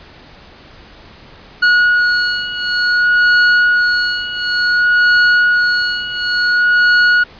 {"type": "beating tone pair", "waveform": "45% pulse", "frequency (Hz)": [1453, 1453.56], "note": ["F#6", "F#6"], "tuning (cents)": [-32, -31], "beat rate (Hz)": 0.56, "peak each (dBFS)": [-15, -12], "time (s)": [1.62, 7.24], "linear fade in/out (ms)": 10, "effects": ["pink hiss -40 dBFS RMS until 7.39 s", "resampled to 11025 Hz"]}